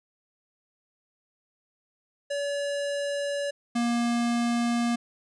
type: tone pair in turn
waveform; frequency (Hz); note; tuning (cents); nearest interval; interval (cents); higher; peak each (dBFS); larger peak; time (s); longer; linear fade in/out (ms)
square; 570 / 236.7; C#5 / A#3; +48 / +27; octave + minor third; 1521; first; -28 / -24; second; 2.3-3.51 / 3.75-4.96; neither; 10
effects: resampled to 22050 Hz